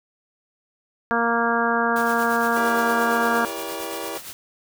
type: harmonic tone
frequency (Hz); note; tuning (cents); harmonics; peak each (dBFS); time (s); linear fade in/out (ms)
233.1; A#3; 0; 1 / 2 / 3 / 4 / 5 / 6 / 7; -26 / -26 / -26 / -26 / -26 / -26 / -26; 1.11-3.45; 0
type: noise with tremolo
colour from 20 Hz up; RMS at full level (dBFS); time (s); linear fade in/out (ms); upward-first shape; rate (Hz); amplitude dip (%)
white; -35; 1.96-4.33; 0; sine; 8.7; 55
type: chord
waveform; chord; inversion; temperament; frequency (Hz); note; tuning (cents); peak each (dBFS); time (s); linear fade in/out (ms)
25% pulse; E diminished seventh; none; just; 329.6 / 395.6 / 474.7 / 569.6; E4 / G4 / Bb4 / Db5; 0 / +16 / +31 / +47; -31; 2.56-4.18; 5
effects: none